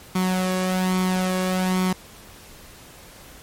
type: tone with flanger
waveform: sawtooth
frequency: 185 Hz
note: F#3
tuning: in tune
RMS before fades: -22 dBFS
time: 0.15-1.93 s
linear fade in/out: 5 ms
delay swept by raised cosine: 0.89 to 1.8 ms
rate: 1.2 Hz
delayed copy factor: +0.55
effects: pink hiss -45 dBFS RMS until 3.42 s + MP3 64 kbps